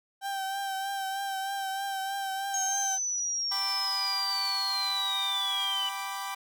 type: tone with vibrato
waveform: 35% pulse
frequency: 781 Hz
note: G5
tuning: 7 cents flat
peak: -29 dBFS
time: 0.21-2.99 s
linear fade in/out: 50 ms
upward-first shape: triangle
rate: 3.2 Hz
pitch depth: 33 cents each way
type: linear sweep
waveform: sine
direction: down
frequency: 6540 to 2960 Hz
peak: -28 dBFS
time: 2.54-5.89 s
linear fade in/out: 2 ms
type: chord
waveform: sawtooth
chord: G major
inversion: none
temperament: equal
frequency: 784 / 987.8 / 1174.7 Hz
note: G5 / B5 / D6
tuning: 0 / 0 / 0 cents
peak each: -34 dBFS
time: 3.51-6.35 s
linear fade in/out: 10 ms
effects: none